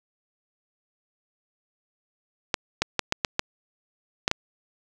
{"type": "clicks", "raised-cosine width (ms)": 0.2, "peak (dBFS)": -4, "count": 8, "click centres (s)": [2.542, 2.82, 2.993, 3.124, 3.248, 3.394, 4.279, 4.314], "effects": []}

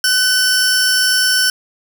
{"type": "tone pair together", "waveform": "sawtooth", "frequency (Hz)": [1510, 5414], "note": ["F#6", "E8"], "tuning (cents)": [35, 45], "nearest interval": "octave + minor seventh", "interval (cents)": 2210, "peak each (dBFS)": [-11, -12], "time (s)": [0.04, 1.5], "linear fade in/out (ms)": 2, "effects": []}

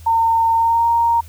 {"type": "tone with pitch glide", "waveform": "sine", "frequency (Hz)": [911, 930.7], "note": ["A#5", "A#5"], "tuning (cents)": [-40, -3], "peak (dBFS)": -12, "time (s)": [0.06, 1.21], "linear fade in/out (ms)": 10, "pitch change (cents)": 37, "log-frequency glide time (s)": [0.55, 0.87], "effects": ["added 81 Hz sine -36 dBFS peak until 1.28 s", "white hiss -48 dBFS RMS until 1.28 s"]}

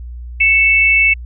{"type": "tone pair together", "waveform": "sine", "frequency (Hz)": [2217, 2643], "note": ["C#7", "E7"], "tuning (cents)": [0, 4], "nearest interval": "minor third", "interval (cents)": 304, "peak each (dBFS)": -11, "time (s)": [0.4, 1.14], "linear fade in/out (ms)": 10, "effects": ["added 60 Hz sine -26 dBFS peak until 1.25 s"]}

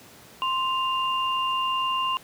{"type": "tone pair together", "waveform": "sine", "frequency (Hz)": [1046.5, 2798], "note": ["C6", "F7"], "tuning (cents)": [0, 3], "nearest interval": "octave + perfect fourth", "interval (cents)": 1703, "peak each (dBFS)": [-24, -28], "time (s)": [0.42, 2.17], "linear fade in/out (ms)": 0, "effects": ["pink hiss -49 dBFS RMS until 2.23 s", "high-pass 100 Hz 12 dB/octave"]}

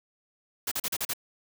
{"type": "noise bursts", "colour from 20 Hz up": "white", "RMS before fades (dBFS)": -30, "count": 6, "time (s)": [0.67, 1.135], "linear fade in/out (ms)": 5, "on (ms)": 45, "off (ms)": 39, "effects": []}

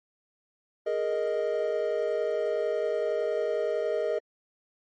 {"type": "chord", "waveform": "triangle", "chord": "Ab suspended second", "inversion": "none", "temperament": "equal", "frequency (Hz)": [415.3, 466.2, 622.3], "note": ["Ab4", "Bb4", "Eb5"], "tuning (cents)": [0, 0, 0], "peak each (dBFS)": [-29, -28, -27], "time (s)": [0.86, 4.19], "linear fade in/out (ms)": 10, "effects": ["MP3 32 kbps"]}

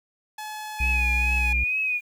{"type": "tone with pitch glide", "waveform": "sawtooth", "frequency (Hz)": [855, 843.7], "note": ["A5", "G#5"], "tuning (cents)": [-50, 27], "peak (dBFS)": -29, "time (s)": [0.38, 1.53], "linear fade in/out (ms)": 5, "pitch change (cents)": -23, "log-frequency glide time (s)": [0.89, 1.02]}
{"type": "tone with vibrato", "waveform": "sine", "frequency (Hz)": 2489, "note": "D#7", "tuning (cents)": 0, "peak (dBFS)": -22, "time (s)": [0.78, 2.01], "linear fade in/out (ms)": 50, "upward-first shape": "triangle", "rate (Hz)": 2.2, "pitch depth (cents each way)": 66}
{"type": "tone", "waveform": "triangle", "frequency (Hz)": 61.74, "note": "B1", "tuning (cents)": 0, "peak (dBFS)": -21, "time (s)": [0.8, 1.64], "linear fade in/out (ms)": 5}
{"effects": ["9-bit"]}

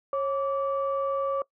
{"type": "tone pair together", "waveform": "sine", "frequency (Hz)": [547, 1159], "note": ["C#5", "D6"], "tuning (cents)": [-23, -23], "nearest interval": "octave + minor second", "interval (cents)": 1300, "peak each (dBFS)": [-25, -29], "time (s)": [0.13, 1.42], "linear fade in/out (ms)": 2, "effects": ["noise-tail reverb RT60 0.1 s tail -22 dB re dry", "tanh soft clip ceiling -17 dBFS"]}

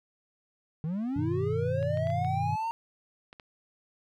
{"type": "linear sweep", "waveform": "triangle", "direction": "up", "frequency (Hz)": [149, 926], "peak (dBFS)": -27, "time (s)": [0.84, 2.71], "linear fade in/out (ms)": 0}
{"type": "chord", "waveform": "sine", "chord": "G augmented", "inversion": "none", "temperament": "equal", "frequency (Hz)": [98, 123.47, 155.56], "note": ["G2", "B2", "D#3"], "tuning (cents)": [0, 0, 0], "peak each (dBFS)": -33, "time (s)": [1.16, 2.56], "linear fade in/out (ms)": 5}
{"type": "clicks", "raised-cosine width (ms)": 0.3, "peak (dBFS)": -31, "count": 7, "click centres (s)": [1.828, 1.973, 2.071, 2.102, 2.247, 3.329, 3.398]}
{"effects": []}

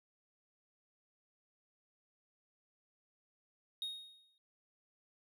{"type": "tone with exponential decay", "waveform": "triangle", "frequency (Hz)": 3732, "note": "A#7", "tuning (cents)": 1, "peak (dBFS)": -34, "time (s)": [3.82, 4.38], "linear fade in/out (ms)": 1, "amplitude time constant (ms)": 120, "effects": []}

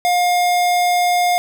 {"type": "tone", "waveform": "square", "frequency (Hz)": 711, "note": "F5", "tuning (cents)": 31, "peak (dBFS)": -14, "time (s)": [0.05, 1.38], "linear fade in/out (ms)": 0, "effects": []}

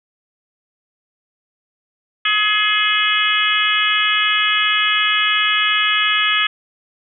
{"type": "harmonic tone with a mistuned harmonic", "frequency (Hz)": 422.8, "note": "G#4", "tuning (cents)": 31, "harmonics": [3, 4, 5, 6, 7, 8], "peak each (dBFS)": [-21, -21, -21, -21, -21, -21], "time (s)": [2.25, 6.47], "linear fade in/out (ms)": 5, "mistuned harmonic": 8, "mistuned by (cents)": -27, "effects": []}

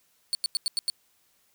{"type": "tone bursts", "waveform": "35% pulse", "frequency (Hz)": 4450, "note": "C#8", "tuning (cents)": 6, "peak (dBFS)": -22, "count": 6, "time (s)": [0.33, 0.9], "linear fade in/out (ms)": 0, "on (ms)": 20, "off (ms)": 90, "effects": ["white hiss -67 dBFS RMS until 1.54 s"]}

